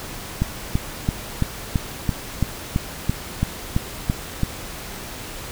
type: click train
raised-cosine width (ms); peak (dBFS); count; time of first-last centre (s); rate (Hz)
5; -6; 13; 0.42-4.433; 2.99
effects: pink hiss -34 dBFS RMS until 5.51 s